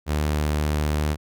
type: tone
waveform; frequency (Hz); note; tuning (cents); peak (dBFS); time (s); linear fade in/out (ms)
sawtooth; 75.2; D2; +42; -17; 0.06-1.17; 50
effects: none